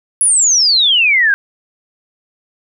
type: exponential sweep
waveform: sine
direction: down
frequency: 10548 to 1559 Hz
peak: -8 dBFS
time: 0.21-1.34 s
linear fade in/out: 0 ms
effects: none